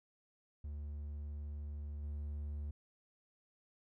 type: tone with level steps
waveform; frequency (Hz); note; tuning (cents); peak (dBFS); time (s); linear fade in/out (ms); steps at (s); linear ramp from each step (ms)
triangle; 73.42; D2; 0; -39 / -37; 0.64-2.71; 5; 2.02; 20
effects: none